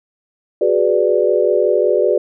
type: chord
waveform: sine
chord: G# half-diminished seventh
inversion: third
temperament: equal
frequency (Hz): 370 / 415.3 / 493.9 / 587.3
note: F#4 / G#4 / B4 / D5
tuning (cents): 0 / 0 / 0 / 0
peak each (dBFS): -17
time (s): 0.61-2.18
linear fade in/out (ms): 5
effects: none